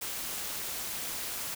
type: noise with amplitude modulation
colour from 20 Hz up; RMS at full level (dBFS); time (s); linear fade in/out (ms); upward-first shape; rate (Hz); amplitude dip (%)
white; -34; 0.01-1.55; 10; sine; 220; 55
effects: none